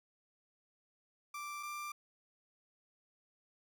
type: tone pair in turn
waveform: 30% pulse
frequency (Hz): 1174.7 / 1184.2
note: D6 / D6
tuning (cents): 0 / +14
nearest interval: unison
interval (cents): 14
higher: second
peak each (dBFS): -39 / -38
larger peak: second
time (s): 1.34-1.63 / 1.63-1.92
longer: neither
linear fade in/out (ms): 5
effects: none

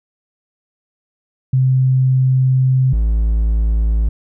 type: tone pair in turn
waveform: sine / triangle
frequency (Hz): 130.2 / 54.86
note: C3 / A1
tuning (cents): -8 / -4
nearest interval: octave + minor third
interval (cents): 1496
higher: first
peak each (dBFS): -10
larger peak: neither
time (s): 1.53-2.93 / 2.93-4.09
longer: first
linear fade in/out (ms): 5
effects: none

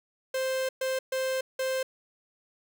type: tone bursts at uneven times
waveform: 45% pulse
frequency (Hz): 523.3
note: C5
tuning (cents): 0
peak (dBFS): -27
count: 4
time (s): 0.34-0.69 / 0.81-0.99 / 1.12-1.41 / 1.59-1.83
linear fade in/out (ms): 5
effects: none

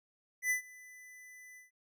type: tone with ADSR envelope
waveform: square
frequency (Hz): 2000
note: B6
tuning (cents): +21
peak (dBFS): -28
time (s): 0.42-1.71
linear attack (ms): 84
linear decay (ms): 110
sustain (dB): -24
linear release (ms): 140
effects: none

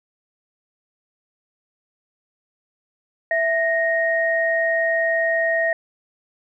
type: tone pair together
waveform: sine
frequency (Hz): 659.3 / 1864.8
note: E5 / A#6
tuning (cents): 0 / 0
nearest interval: octave + tritone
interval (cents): 1800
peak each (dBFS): -20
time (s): 3.31-5.73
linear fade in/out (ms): 2
effects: none

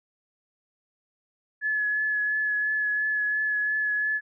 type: tone with vibrato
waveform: sine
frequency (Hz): 1707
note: G#6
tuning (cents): +47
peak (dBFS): -23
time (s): 1.61-4.21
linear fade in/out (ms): 50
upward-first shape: triangle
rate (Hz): 2.9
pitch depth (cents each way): 20
effects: none

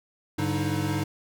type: tone cluster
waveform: square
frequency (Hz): 100.6 / 145.1 / 192.2 / 301.3 / 318.5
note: G2 / D3 / G3 / D4 / D#4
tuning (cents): +45 / -21 / -34 / +44 / +41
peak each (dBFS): -31 / -31 / -37 / -34 / -32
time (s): 0.38-1.04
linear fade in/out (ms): 10
effects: none

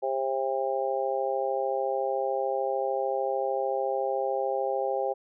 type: harmonic tone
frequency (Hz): 133.5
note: C3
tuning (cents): +35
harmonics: 3 / 4 / 5 / 6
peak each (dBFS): -32 / -29 / -34 / -31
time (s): 0.02-5.14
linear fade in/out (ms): 20
effects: none

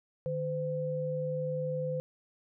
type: tone pair together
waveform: sine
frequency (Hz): 151.92 / 511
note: D#3 / C5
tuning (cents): -41 / -41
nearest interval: octave + major sixth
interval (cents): 2100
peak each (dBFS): -35 / -32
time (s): 0.26-2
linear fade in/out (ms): 0
effects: none

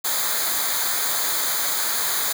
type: noise with comb filter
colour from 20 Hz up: white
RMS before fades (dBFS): -23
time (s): 0.04-2.33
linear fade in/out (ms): 10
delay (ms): 0.36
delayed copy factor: -0.8
effects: none

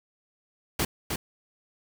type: noise with echo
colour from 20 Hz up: pink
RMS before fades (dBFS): -26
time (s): 0.79-0.85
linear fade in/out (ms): 5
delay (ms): 310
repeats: 1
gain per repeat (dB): -4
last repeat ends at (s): 1.16
effects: none

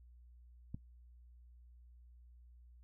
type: click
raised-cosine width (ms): 5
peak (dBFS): -30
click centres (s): 0.745
effects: noise-tail reverb RT60 0.1 s tail -18 dB re dry + added 60 Hz sine -57 dBFS peak until 2.83 s

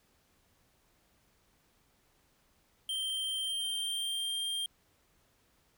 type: tone with pitch glide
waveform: square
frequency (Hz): 3143 to 3192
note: G7 to G7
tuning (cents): +4 to +31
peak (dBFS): -33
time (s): 2.89-4.66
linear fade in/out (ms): 2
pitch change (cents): +27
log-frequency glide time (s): 3.4-4.48
effects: pink hiss -70 dBFS RMS until 5.77 s

